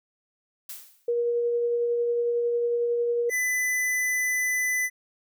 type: noise with exponential decay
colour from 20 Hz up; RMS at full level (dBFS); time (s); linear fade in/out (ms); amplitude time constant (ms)
blue; -35; 0.69-1.12; 5; 92
type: tone with tremolo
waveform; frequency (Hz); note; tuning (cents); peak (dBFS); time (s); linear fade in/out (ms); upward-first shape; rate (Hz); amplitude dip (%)
sine; 475; A#4; +33; -21; 1.08-3.3; 5; triangle; 11; 25
type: tone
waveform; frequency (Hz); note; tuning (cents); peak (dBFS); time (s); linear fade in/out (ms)
square; 2003; B6; +24; -24; 3.29-4.9; 50
effects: none